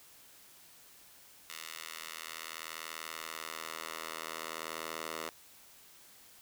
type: tone with high-pass filter sweep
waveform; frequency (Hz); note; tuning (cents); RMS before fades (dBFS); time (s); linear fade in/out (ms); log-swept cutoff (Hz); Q
10% pulse; 80.5; E2; -41; -43; 1.5-5.29; 0; 2100 to 640; 0.76
effects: white hiss -58 dBFS RMS until 6.41 s